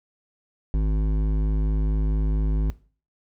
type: tone with hard clipping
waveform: sine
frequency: 52.2 Hz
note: G#1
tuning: 10 cents sharp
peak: -21 dBFS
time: 0.74-2.7 s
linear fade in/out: 0 ms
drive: 12 dB
effects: noise-tail reverb RT60 0.4 s tail -19 dB re dry